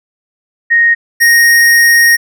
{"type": "tone pair in turn", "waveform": ["sine", "square"], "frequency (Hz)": [1864.7, 1864.7], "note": ["A#6", "A#6"], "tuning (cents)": [0, 0], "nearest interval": "unison", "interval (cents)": 0, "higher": "neither", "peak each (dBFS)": -5, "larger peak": "neither", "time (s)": [[0.7, 0.95], [1.2, 2.17]], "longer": "second", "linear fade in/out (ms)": 20, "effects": []}